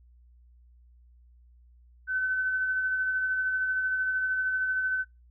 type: tone with tremolo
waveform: sine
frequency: 1519 Hz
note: F#6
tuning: 45 cents sharp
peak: -24 dBFS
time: 2.07-5.05 s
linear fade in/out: 50 ms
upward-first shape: sine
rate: 13 Hz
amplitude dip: 30%
effects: noise-tail reverb RT60 0.2 s tail -20 dB re dry + added 60 Hz sine -54 dBFS peak until 5.3 s